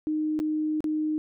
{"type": "tone with dropouts", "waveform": "sine", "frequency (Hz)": 308.1, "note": "D#4", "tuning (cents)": -17, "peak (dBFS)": -24, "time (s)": [0.07, 1.18], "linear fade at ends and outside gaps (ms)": 0, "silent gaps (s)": [[0.391, 0.4], [0.805, 0.842]], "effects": []}